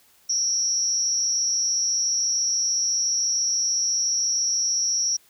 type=tone with amplitude modulation; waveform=sine; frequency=5650 Hz; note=F8; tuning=19 cents sharp; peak=-16 dBFS; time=0.29-5.17 s; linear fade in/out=10 ms; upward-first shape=sine; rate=217 Hz; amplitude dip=100%; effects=white hiss -58 dBFS RMS until 5.29 s